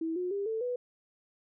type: tone with pitch steps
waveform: sine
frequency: 325.2 / 360.8 / 400.4 / 444.2 / 492.9 Hz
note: E4 / F#4 / G4 / A4 / B4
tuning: -23 / -44 / +37 / +16 / -3 cents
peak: -30 dBFS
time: 0.01-0.76 s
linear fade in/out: 5 ms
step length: 150 ms
effects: none